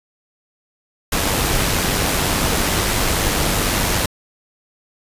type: noise with amplitude modulation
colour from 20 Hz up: pink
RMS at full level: -17 dBFS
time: 1.12-4.06 s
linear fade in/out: 5 ms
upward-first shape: sine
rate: 97.8 Hz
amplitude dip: 30%
effects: resampled to 32000 Hz